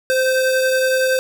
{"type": "tone pair together", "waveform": "square", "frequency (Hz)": [519.9, 1549], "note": ["C5", "G6"], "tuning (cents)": [-11, -21], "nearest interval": "octave + perfect fifth", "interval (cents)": 1890, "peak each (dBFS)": [-16, -23], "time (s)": [0.1, 1.19], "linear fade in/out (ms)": 0, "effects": ["8-bit"]}